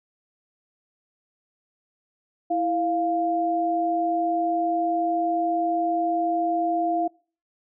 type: tone pair together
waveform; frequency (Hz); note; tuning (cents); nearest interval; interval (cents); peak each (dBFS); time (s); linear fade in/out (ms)
sine; 329.6 / 698.4; E4 / F5; 0 / 0; octave + minor second; 1300; -26 / -22; 2.5-7.08; 10
effects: noise-tail reverb RT60 0.4 s tail -25 dB re dry